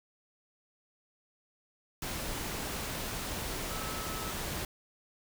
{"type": "tone in noise", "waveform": "sine", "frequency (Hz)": 1299, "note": "E6", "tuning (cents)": -26, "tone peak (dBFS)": -43, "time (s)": [3.71, 4.31], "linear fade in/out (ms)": 2, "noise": "pink", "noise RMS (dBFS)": -37, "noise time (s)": [2.02, 4.65], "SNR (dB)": -9, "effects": []}